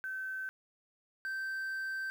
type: tone pair in turn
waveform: sine / triangle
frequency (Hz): 1537 / 1556.7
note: G6 / G6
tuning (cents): -35 / -13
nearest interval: unison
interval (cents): 22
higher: second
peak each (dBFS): -36 / -33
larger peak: second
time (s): 0.04-0.49 / 1.25-2.1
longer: second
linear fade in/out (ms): 0
effects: 10-bit